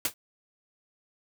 white noise with exponential decay, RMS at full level -22 dBFS, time 0.05-0.14 s, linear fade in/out 2 ms, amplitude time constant 19 ms, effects none

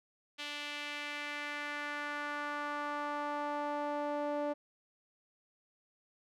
sawtooth tone with band-pass filter sweep, 292.7 Hz, D4, 6 cents flat, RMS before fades -38 dBFS, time 0.38-4.54 s, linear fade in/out 20 ms, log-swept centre 3100 to 610 Hz, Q 1.9, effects none

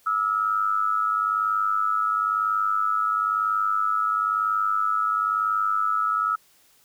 sine tone with amplitude modulation, 1300 Hz, E6, 24 cents flat, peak -17 dBFS, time 0.06-6.36 s, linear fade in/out 10 ms, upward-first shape sine, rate 101 Hz, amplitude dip 75%, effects white hiss -59 dBFS RMS until 6.84 s

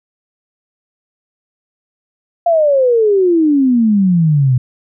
sine exponential sweep, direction down, 698.5 to 122.5 Hz, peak -8 dBFS, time 2.46-4.58 s, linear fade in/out 5 ms, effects none

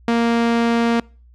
sawtooth tone with low-pass filter, 233.1 Hz, A#3, in tune, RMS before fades -17 dBFS, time 0.08-1 s, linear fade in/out 2 ms, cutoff 4400 Hz, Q 0.54, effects noise-tail reverb RT60 0.4 s tail -26 dB re dry + added 60 Hz sine -45 dBFS peak until 1.34 s

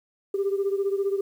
sine beating tone pair, 392 / 407 Hz, G4 / G#4, 0 / -35 cents, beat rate 15 Hz, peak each -23 / -27 dBFS, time 0.34-1.21 s, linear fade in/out 5 ms, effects tanh soft clip ceiling -17 dBFS + 9-bit

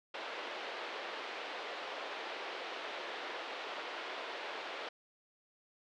pink band-pass noise, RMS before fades -43 dBFS, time 0.14-4.89 s, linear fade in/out 5 ms, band 410 to 3800 Hz, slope 24 dB/octave, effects none

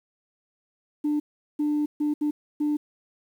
sine tone bursts at uneven times, 297.3 Hz, D4, 21 cents sharp, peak -20 dBFS, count 5, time 1.04-1.2 / 1.59-1.86 / 2-2.14 / 2.21-2.31 / 2.6-2.77 s, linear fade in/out 10 ms, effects tanh soft clip ceiling -19 dBFS + 9-bit

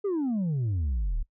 sine exponential sweep, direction down, 421.6 to 33.88 Hz, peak -22 dBFS, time 0.04-1.23 s, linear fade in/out 10 ms, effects noise-tail reverb RT60 0.1 s tail -23 dB re dry + tanh soft clip ceiling -24 dBFS

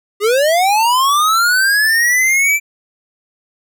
square linear sweep, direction up, 395 to 2349 Hz, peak -11 dBFS, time 0.2-2.6 s, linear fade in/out 50 ms, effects none

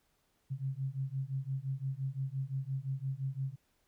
sine beating tone pair, 131.7 / 137.5 Hz, C3 / C#3, +12 / -14 cents, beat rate 5.8 Hz, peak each -37 / -37 dBFS, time 0.5-3.56 s, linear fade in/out 20 ms, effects pink hiss -75 dBFS RMS until 3.87 s

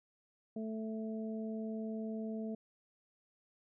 harmonic tone, 220 Hz, A3, in tune, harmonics 1 / 2 / 3, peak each -38 / -45 / -48 dBFS, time 0.56-2.55 s, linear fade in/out 5 ms, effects none

